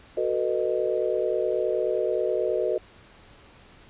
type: chord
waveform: sine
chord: B dominant seventh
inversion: second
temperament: just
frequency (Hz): 370.4 / 444.5 / 493.9 / 617.4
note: F#4 / A4 / B4 / D#5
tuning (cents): +2 / +18 / 0 / -14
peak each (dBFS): -28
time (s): 0.17-2.78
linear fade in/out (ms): 5
effects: pink hiss -52 dBFS RMS until 3.89 s + resampled to 8000 Hz